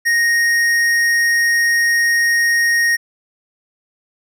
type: tone with tanh clipping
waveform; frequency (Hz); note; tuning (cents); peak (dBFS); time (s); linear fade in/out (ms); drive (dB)
sine; 1864.7; A#6; 0; -14; 0.05-2.97; 20; 14
effects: none